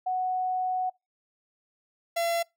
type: tone pair in turn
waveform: sine / 45% pulse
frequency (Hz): 740 / 678.4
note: F#5 / E5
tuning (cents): 0 / +50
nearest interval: major second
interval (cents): 150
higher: first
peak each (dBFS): -25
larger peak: neither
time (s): 0.06-0.9 / 2.16-2.43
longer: first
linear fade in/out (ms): 10
effects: noise-tail reverb RT60 0.2 s tail -24 dB re dry